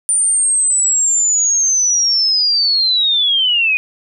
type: linear sweep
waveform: sine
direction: down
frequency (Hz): 9200 to 2454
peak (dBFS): -11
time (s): 0.09-3.77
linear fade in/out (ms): 0
effects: none